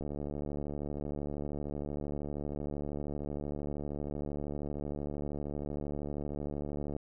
click train, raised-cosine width 2 ms, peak -25 dBFS, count 508, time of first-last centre 0.01-6.965 s, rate 72.9 Hz, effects none

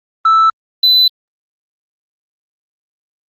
sine tone pair in turn, 1318.5 / 4007 Hz, E6 / B7, 0 / +24 cents, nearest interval octave + perfect fifth, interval 1924 cents, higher second, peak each -4 dBFS, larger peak neither, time 0.25-0.5 / 0.83-1.08 s, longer neither, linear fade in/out 5 ms, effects tanh soft clip ceiling -5 dBFS + Opus 32 kbps

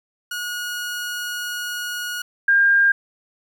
sawtooth / sine tone pair in turn, 1448 / 1606.2 Hz, F#6 / G6, -38 / +42 cents, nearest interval major second, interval 180 cents, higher second, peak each -22 / -12 dBFS, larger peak second, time 0.31-2.22 / 2.48-2.92 s, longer first, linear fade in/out 5 ms, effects 9-bit

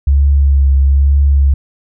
sine tone with vibrato, 69.3 Hz, C#2, in tune, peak -6 dBFS, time 0.07-1.54 s, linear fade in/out 5 ms, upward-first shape triangle, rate 1.1 Hz, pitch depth 34 cents each way, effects none

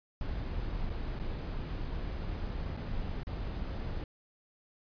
brown noise with dropouts, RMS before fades -36 dBFS, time 0.21-4.04 s, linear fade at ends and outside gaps 2 ms, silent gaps 0.896-0.9 / 1.191-1.197 / 2.768-2.772 / 3.233-3.269 s, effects resampled to 11025 Hz

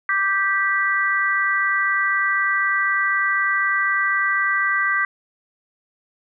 sine chord, G major, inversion second, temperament just, 1176 / 1568 / 1960 Hz, D6 / G6 / B6, +2 / 0 / -14 cents, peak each -23 / -21 / -21 dBFS, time 0.09-5.05 s, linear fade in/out 2 ms, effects none

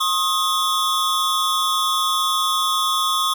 square tone cluster, 1074 / 1253 / 3451 Hz, C6 / D#6 / A7, +45 / +12 / -34 cents, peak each -23 dBFS, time 0-3.34 s, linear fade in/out 10 ms, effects none

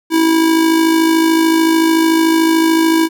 square tone with amplitude modulation, 325.4 Hz, E4, 22 cents flat, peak -8 dBFS, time 0.1-3.09 s, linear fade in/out 50 ms, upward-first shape sine, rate 53.6 Hz, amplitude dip 45%, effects none

